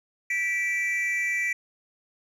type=tone pair together; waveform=triangle; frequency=1958 / 2330 Hz; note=B6 / D7; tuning=-15 / -14 cents; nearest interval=minor third; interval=301 cents; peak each=-24 dBFS; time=0.3-1.53 s; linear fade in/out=5 ms; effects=tanh soft clip ceiling -19 dBFS